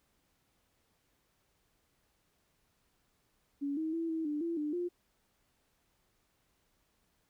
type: tone with pitch steps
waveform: sine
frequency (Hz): 282.7 / 317.5 / 330.7 / 322.6 / 296.8 / 336.5 / 298.8 / 352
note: C#4 / D#4 / E4 / E4 / D4 / E4 / D4 / F4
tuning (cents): +34 / +35 / +6 / -37 / +18 / +36 / +30 / +14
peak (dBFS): -32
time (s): 3.61-4.89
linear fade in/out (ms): 20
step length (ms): 160
effects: pink hiss -75 dBFS RMS until 7.29 s